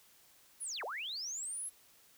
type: linear two-way sweep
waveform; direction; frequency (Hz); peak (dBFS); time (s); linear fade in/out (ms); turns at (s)
sine; down then up; 11175 to 400.3 to 11175; -38; 0.6-1.7; 20; 0.84
effects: white hiss -64 dBFS RMS until 2.17 s